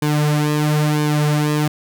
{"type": "tone with flanger", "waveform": "sawtooth", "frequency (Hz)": 150.1, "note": "D3", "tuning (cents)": 38, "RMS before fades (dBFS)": -17, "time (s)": [0.02, 1.68], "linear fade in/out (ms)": 5, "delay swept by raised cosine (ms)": [1.5, 5.3], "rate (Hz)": 1, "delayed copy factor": -0.75, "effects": []}